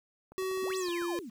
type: clicks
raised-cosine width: 1 ms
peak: -37 dBFS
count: 8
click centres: 0.32 / 0.424 / 0.514 / 0.575 / 0.642 / 0.704 / 0.885 / 1.02 s
type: tone with pitch glide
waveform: square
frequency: 376.9 to 345.6 Hz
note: F#4 to F4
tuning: +32 to -18 cents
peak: -32 dBFS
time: 0.38-1.19 s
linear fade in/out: 0 ms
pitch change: -150 cents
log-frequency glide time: 0.79-0.9 s
type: exponential two-way sweep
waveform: sine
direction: up then down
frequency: 199.3 to 8410 to 199.3 Hz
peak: -40 dBFS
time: 0.62-1.3 s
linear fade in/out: 10 ms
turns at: 0.78 s
effects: 10-bit